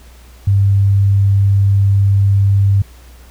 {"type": "tone", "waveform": "sine", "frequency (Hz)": 99.1, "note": "G2", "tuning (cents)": 19, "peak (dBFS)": -8, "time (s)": [0.47, 2.82], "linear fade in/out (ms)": 5, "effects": ["added 61 Hz sine -38 dBFS peak until 3.3 s", "pink hiss -46 dBFS RMS until 3.3 s"]}